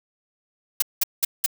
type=noise bursts; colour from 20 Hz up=blue; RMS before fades=-19 dBFS; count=4; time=0.8-1.462 s; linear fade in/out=5 ms; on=23 ms; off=190 ms; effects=none